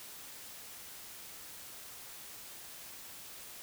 silence, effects white hiss -49 dBFS RMS until 3.62 s

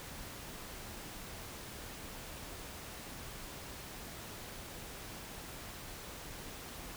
silence, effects pink hiss -47 dBFS RMS until 6.96 s

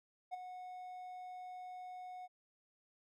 triangle tone with ADSR envelope, 732 Hz, F#5, 19 cents flat, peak -35 dBFS, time 0.31-2.28 s, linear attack 29 ms, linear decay 14 ms, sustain -9 dB, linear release 33 ms, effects none

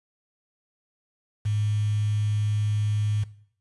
sine tone with quantisation, 105.3 Hz, G#2, 24 cents sharp, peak -22 dBFS, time 1.45-3.24 s, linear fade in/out 10 ms, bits 7, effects noise-tail reverb RT60 0.6 s tail -18 dB re dry + resampled to 24000 Hz

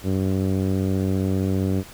10% pulse tone with low-pass filter, 95.1 Hz, F#2, 48 cents sharp, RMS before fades -22 dBFS, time 0.03-1.84 s, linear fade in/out 50 ms, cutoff 350 Hz, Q 0.6, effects pink hiss -43 dBFS RMS until 1.93 s

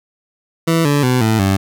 20% pulse tone with pitch steps, 164.81 / 144.31 / 126.35 / 110.63 / 96.87 Hz, E3 / D3 / B2 / A2 / G2, 0 / -30 / +40 / +10 / -20 cents, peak -7 dBFS, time 0.67-1.57 s, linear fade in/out 10 ms, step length 180 ms, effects none

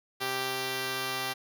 5% pulse tone pair together, 130.81 / 392 Hz, C3 / G4, 0 / 0 cents, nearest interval octave + perfect fifth, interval 1900 cents, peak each -27 / -20 dBFS, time 0.2-1.34 s, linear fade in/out 20 ms, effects none

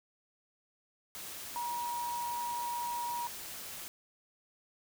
sine tone in noise, 956 Hz, A#5, 43 cents sharp, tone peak -34 dBFS, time 1.56-3.27 s, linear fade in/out 0 ms, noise white, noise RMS -44 dBFS, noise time 1.15-3.88 s, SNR +7 dB, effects none

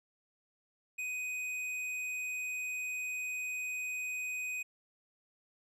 triangle tone with tanh clipping, 2500 Hz, D#7, 8 cents sharp, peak -37 dBFS, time 0.98-4.63 s, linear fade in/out 10 ms, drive 15 dB, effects resampled to 32000 Hz

